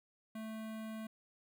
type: tone with notch filter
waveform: square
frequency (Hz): 220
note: A3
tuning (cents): 0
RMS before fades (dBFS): -44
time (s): 0.35-1.07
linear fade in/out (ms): 5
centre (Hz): 5500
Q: 1.2
effects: none

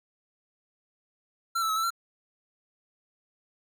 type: tone with pitch steps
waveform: square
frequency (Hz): 1357 / 1317 / 1285 / 1322 / 1362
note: E6 / E6 / E6 / E6 / F6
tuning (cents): +50 / -2 / -45 / +5 / -44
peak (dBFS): -26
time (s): 1.55-1.905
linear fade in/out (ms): 10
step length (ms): 71
effects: none

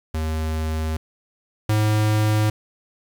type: tone pair in turn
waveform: square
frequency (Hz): 78.9 / 107.1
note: D#2 / A2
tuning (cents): +25 / -46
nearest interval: perfect fourth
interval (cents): 529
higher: second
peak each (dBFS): -23 / -17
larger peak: second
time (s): 0.14-0.97 / 1.69-2.5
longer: first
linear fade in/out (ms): 5
effects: 8-bit

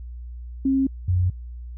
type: tone pair in turn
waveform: sine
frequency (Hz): 268.6 / 90.41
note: C4 / F#2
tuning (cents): +46 / -40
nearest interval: octave + perfect fifth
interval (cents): 1886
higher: first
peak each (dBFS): -17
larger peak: neither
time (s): 0.65-0.87 / 1.08-1.3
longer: neither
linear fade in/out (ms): 5
effects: added 60 Hz sine -33 dBFS peak until 1.77 s

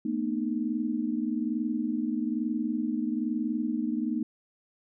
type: tone cluster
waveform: sine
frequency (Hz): 223.1 / 244.2 / 306.7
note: A3 / B3 / D#4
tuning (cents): +24 / -19 / -25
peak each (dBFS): -31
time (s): 0.05-4.23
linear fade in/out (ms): 5
effects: none

